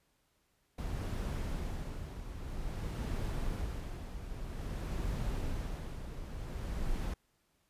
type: noise with tremolo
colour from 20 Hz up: brown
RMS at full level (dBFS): -35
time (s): 0.78-7.14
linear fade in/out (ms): 5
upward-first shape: sine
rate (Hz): 0.51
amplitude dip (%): 60
effects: pink hiss -75 dBFS RMS until 7.69 s + resampled to 32000 Hz